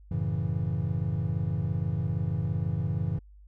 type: chord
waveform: triangle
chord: F# minor seventh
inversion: none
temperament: equal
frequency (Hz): 92.5 / 110 / 138.59 / 164.81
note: F#2 / A2 / C#3 / E3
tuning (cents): 0 / 0 / 0 / 0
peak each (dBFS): -30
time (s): 0.11-3.19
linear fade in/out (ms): 5
effects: added 50 Hz sine -49 dBFS peak until 3.47 s